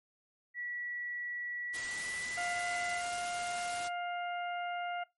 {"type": "tone with pitch glide", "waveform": "sine", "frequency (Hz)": [1941, 2014], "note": ["B6", "B6"], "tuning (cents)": [-31, 33], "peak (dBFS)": -37, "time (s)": [0.54, 3.02], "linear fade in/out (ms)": 50, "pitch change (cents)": 64, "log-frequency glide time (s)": [1.66, 2.79]}
{"type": "noise", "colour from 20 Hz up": "white", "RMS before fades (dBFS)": -42, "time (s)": [1.73, 3.89], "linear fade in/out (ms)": 20}
{"type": "harmonic tone", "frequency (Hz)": 704, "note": "F5", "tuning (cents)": 14, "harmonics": [1, 2, 3, 4], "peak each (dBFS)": [-36, -42, -46, -48], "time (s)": [2.37, 5.04], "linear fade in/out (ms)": 10}
{"effects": ["noise-tail reverb RT60 0.2 s tail -21 dB re dry", "MP3 48 kbps"]}